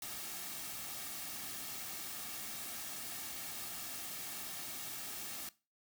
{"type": "noise with comb filter", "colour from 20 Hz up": "white", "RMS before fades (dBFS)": -44, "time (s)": [0.02, 5.49], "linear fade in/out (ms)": 2, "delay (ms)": 2, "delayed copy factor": -0.5, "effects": ["noise-tail reverb RT60 0.3 s tail -19 dB re dry"]}